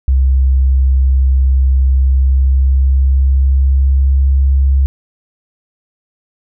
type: tone with pitch glide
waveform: sine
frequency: 65.9 to 67.71 Hz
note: C2 to C#2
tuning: +13 to -40 cents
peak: -7 dBFS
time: 0.08-4.86 s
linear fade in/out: 0 ms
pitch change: +47 cents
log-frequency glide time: 1.9-4.3 s
effects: none